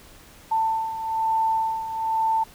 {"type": "beating tone pair", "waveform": "sine", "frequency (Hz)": [890, 891.1], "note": ["A5", "A5"], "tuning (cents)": [20, 22], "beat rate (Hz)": 1.1, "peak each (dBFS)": [-28, -22], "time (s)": [0.51, 2.44], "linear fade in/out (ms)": 10, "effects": ["pink hiss -49 dBFS RMS until 2.54 s"]}